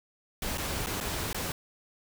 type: noise with dropouts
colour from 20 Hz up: pink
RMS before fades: -33 dBFS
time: 0.42-1.52 s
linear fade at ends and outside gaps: 2 ms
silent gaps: 0.575-0.58 / 0.862-0.869 / 1.003-1.009 / 1.33-1.345 s
effects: none